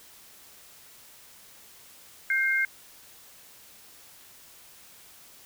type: tone pair together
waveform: sine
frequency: 1568 / 2127 Hz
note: G6 / C7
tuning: 0 / +28 cents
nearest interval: perfect fourth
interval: 528 cents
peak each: -25 dBFS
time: 2.3-2.65 s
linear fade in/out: 2 ms
effects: white hiss -52 dBFS RMS until 5.45 s